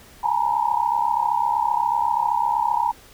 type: tone cluster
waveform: sine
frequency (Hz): 834 / 902 / 937 / 970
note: G#5 / A5 / A#5 / B5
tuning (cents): +7 / +43 / +9 / -31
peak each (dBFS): -24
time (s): 0.23-2.92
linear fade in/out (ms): 10
effects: pink hiss -48 dBFS RMS until 3.13 s